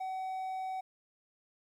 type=tone; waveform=triangle; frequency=755 Hz; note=F#5; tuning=35 cents sharp; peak=-33 dBFS; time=0-0.81 s; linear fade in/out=10 ms; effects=12-bit